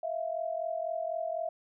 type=tone pair together; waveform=sine; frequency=647 / 691 Hz; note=E5 / F5; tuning=-32 / -19 cents; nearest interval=minor second; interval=113 cents; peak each=-33 / -35 dBFS; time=0.03-1.49 s; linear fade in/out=5 ms; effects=none